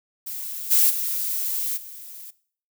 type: noise with level steps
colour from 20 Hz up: violet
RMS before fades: -32 / -17 / -26 / -40 dBFS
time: 0.26-2.31 s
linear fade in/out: 10 ms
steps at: 0.7 / 0.89 / 1.76 s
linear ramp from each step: 20 ms
effects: noise-tail reverb RT60 0.5 s tail -19 dB re dry